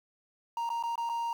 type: tone with dropouts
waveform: triangle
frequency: 932.3 Hz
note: A#5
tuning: in tune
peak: -28 dBFS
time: 0.57-1.33 s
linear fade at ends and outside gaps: 2 ms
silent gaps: 0.692-0.701 / 0.827-0.836 / 0.956-0.978 / 1.092-1.096 s
effects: 9-bit